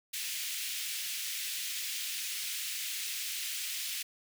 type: high-pass noise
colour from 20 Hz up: pink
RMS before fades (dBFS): -37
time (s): 0.13-4.03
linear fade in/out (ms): 10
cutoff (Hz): 2300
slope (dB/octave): 24
effects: none